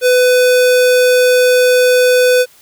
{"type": "tone", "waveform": "square", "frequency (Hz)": 500, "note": "B4", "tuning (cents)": 21, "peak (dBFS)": -8, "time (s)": [0.01, 2.46], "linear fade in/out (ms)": 50, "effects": ["white hiss -46 dBFS RMS until 2.61 s"]}